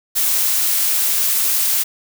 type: noise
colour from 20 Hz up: blue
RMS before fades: -17 dBFS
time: 0.15-1.84 s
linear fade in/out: 20 ms
effects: none